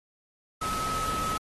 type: tone in noise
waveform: sine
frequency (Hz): 1287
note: E6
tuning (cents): -42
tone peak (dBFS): -29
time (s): 0.61-1.38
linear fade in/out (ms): 10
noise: pink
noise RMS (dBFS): -35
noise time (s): 0.61-1.38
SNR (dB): +3
effects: AAC 32 kbps